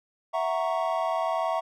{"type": "chord", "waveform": "triangle", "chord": "F# dominant seventh", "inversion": "third", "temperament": "equal", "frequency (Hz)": [659.3, 740, 932.3, 1108.7], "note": ["E5", "F#5", "A#5", "C#6"], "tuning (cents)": [0, 0, 0, 0], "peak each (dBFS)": [-26, -29, -30, -30], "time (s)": [0.33, 1.61], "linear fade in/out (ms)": 20, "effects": []}